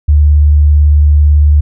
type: tone with vibrato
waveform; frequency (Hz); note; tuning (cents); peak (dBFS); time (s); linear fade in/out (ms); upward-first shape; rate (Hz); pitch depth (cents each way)
sine; 74; D2; +14; -3; 0.08-1.61; 10; sine; 18; 17
effects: none